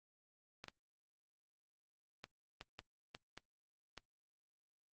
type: clicks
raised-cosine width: 0.2 ms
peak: -30 dBFS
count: 8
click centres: 0.641 / 0.683 / 2.241 / 2.611 / 2.791 / 3.149 / 3.376 / 3.977 s
effects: Opus 24 kbps